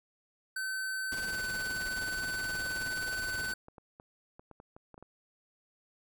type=tone with pitch glide; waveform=square; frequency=1530 to 1511.6 Hz; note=G6 to F#6; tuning=-42 to +37 cents; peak=-34 dBFS; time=0.56-3.54 s; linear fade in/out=5 ms; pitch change=-21 cents; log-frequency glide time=1.3-1.41 s
type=noise with tremolo; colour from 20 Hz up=pink; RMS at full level=-41 dBFS; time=1.12-3.53 s; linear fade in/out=0 ms; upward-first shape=triangle; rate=19 Hz; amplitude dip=65%
type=clicks; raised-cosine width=1 ms; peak=-36 dBFS; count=12; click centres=3.416 / 3.534 / 3.684 / 3.782 / 3.999 / 4.395 / 4.513 / 4.601 / 4.765 / 4.943 / 4.979 / 5.026 s
effects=none